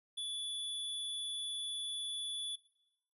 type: tone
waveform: square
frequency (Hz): 3446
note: A7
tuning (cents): -37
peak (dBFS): -38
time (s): 0.17-2.56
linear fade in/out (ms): 10
effects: noise-tail reverb RT60 0.8 s tail -17 dB re dry + resampled to 32000 Hz